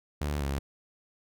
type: tone pair in turn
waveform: sawtooth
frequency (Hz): 73.42 / 69.3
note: D2 / C#2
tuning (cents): 0 / 0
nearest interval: minor second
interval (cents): 100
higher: first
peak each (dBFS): -25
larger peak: neither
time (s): 0.21-0.4 / 0.4-0.59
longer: neither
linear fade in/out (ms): 5
effects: none